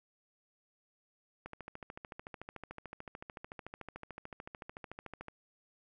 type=click train; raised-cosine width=0.5 ms; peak=-29 dBFS; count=53; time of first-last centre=1.46-5.284 s; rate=13.6 Hz; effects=none